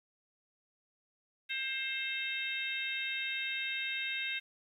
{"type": "harmonic tone with a mistuned harmonic", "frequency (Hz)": 530, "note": "C5", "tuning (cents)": 22, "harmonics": [3, 4, 5, 6, 7], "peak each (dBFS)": [-42, -39, -38, -45, -40], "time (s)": [1.49, 4.4], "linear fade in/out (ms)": 20, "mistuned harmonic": 6, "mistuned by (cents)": -23, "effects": ["11-bit"]}